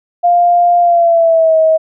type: tone with pitch glide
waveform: sine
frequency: 700 to 638.2 Hz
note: F5 to D#5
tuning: +4 to +44 cents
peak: -6 dBFS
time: 0.23-1.78 s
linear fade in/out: 20 ms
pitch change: -160 cents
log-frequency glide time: 0.8-1.57 s
effects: none